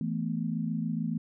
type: chord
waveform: sine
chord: E suspended fourth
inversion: none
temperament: equal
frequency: 164.81 / 220 / 246.9 Hz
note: E3 / A3 / B3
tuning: 0 / 0 / 0 cents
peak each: -32 / -32 / -35 dBFS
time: 0.01-1.18 s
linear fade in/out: 2 ms
effects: none